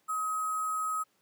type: tone with sample-and-hold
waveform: sine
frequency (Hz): 1268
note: D#6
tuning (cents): +32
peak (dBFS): -29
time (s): 0.08-1.04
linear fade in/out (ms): 20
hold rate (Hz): 8820
effects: pink hiss -71 dBFS RMS until 1.21 s + high-pass 200 Hz 12 dB/octave